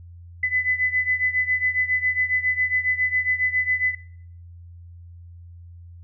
sine beating tone pair, 2005 / 2012.3 Hz, B6 / B6, +26 / +32 cents, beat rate 7.3 Hz, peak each -22 / -25 dBFS, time 0.43-3.95 s, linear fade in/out 5 ms, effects noise-tail reverb RT60 0.6 s tail -20 dB re dry + added 86 Hz sine -40 dBFS peak until 6.03 s

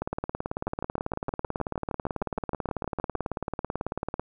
two click trains, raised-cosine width 1 ms, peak -15 / -16 dBFS, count 77 / 17, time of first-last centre 0.02-4.196 / 0.67-3.154 s, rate 18.2 / 6.44 Hz, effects none

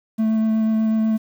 triangle tone with vibrato, 220 Hz, A3, in tune, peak -14 dBFS, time 0.18-1.18 s, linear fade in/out 20 ms, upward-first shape sine, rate 8.1 Hz, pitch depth 9 cents each way, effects 8-bit

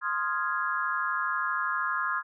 sine chord, F minor seventh, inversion second, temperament equal, 1046.5 / 1244.5 / 1396.9 / 1661.2 Hz, C6 / Eb6 / F6 / Ab6, 0 / 0 / 0 / 0 cents, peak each -32 dBFS, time 0.01-2.23 s, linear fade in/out 50 ms, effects none

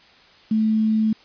sine tone with quantisation, 218.3 Hz, A3, 13 cents flat, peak -16 dBFS, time 0.51-1.13 s, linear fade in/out 5 ms, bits 7, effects white hiss -51 dBFS RMS until 1.24 s + resampled to 11025 Hz

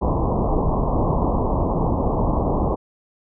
pink low-pass noise, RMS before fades -20 dBFS, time 0.01-2.76 s, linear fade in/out 20 ms, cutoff 1100 Hz, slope 96 dB/octave, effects none

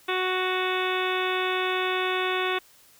harmonic tone with a mistuned harmonic, 370 Hz, F#4, in tune, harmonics 1 / 2 / 3 / 4 / 5 / 6 / 7 / 8 / 9 / 10, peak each -28 / -33 / -31 / -33 / -35 / -35 / -33 / -40 / -35 / -41 dBFS, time 0.08-2.59 s, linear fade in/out 10 ms, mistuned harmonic 9, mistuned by +64 cents, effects white hiss -56 dBFS RMS until 2.99 s

